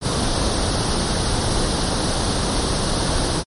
pink noise with comb filter, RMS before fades -20 dBFS, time 0.01-3.44 s, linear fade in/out 50 ms, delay 0.21 ms, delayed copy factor +0.65, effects low-pass 11000 Hz 12 dB/octave + MP3 48 kbps

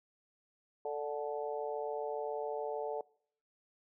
harmonic tone with a mistuned harmonic, 147 Hz, D3, 2 cents sharp, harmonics 3 / 4 / 5 / 6, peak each -38 / -40 / -42 / -44 dBFS, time 0.85-3.01 s, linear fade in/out 2 ms, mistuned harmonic 6, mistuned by -24 cents, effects noise-tail reverb RT60 0.6 s tail -24 dB re dry

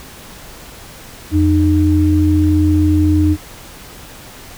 sine tone pair together, 86.2 / 305.7 Hz, F2 / D#4, -22 / -30 cents, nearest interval octave + minor seventh, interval 2192 cents, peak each -12 dBFS, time 1.31-3.37 s, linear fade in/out 50 ms, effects pink hiss -36 dBFS RMS until 4.57 s

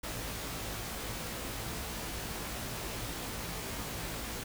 pink noise with comb filter, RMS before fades -39 dBFS, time 0.03-4.44 s, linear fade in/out 10 ms, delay 18 ms, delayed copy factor +0.65, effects none

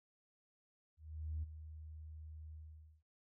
sine tone with ADSR envelope, 77.9 Hz, D#2, 3 cents sharp, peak -36 dBFS, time 0.97-3.03 s, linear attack 460 ms, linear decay 18 ms, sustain -12 dB, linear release 490 ms, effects tanh soft clip ceiling -33 dBFS

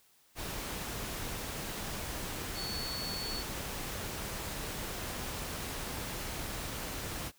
sine tone in noise, 4435 Hz, C#8, in tune, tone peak -38 dBFS, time 2.54-3.44 s, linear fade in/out 50 ms, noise pink, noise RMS -39 dBFS, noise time 0.35-7.32 s, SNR -2 dB, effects white hiss -66 dBFS RMS until 7.38 s

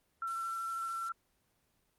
sine tone with vibrato, 1349 Hz, E6, 40 cents sharp, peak -34 dBFS, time 0.22-1.12 s, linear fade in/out 2 ms, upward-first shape square, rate 13 Hz, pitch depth 8 cents each way
blue noise, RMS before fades -50 dBFS, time 0.27-1.09 s, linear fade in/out 5 ms
effects pink hiss -75 dBFS RMS until 1.98 s + Opus 24 kbps

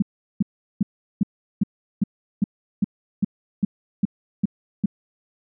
sine tone bursts, 201.2 Hz, G3, 45 cents sharp, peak -14 dBFS, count 13, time 0-4.859 s, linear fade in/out 5 ms, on 23 ms, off 380 ms, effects none

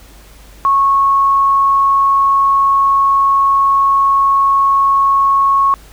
sine tone, 1100 Hz, C#6, 14 cents flat, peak -8 dBFS, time 0.65-5.74 s, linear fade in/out 0 ms, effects added 50 Hz sine -39 dBFS peak until 5.92 s + pink hiss -43 dBFS RMS until 5.92 s

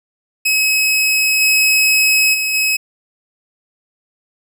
sawtooth tone with level steps, 2559 Hz, D#7, 48 cents sharp, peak -9 / -7 / -13 / -10 dBFS, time 0.45-2.77 s, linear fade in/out 10 ms, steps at 1.4 / 2.33 / 2.53 s, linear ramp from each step 20 ms, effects none

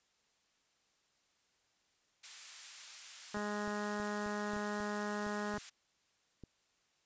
white high-pass noise, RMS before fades -49 dBFS, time 2.23-5.7 s, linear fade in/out 10 ms, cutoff 1400 Hz, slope 12 dB/octave
harmonic tone, 207.7 Hz, G#3, in tune, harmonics 1 / 2 / 3 / 4 / 5 / 6 / 7 / 8 / 9, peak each -40 / -43 / -45 / -46 / -47 / -48 / -48 / -49 / -50 dBFS, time 3.34-5.58 s, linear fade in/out 5 ms
clicks, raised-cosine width 3 ms, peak -37 dBFS, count 11, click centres 3.37 / 3.677 / 4 / 4.263 / 4.535 / 4.565 / 4.803 / 5.266 / 5.54 / 5.582 / 6.437 s
effects white hiss -75 dBFS RMS until 7.05 s + resampled to 16000 Hz

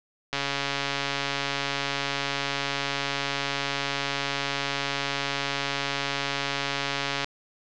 click train, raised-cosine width 0.2 ms, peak -9 dBFS, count 969, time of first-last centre 0.33-7.244 s, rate 140 Hz, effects low-pass 5000 Hz 12 dB/octave

